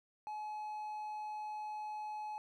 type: tone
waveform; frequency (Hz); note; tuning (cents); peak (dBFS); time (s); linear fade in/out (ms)
triangle; 850; G#5; +40; -38; 0.27-2.38; 0
effects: none